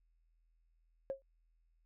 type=tone with exponential decay; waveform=sine; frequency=541 Hz; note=C#5; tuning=42 cents flat; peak=-31 dBFS; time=1.1-1.22 s; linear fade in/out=0 ms; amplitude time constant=25 ms; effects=tanh soft clip ceiling -29 dBFS + added 41 Hz sine -70 dBFS peak until 1.85 s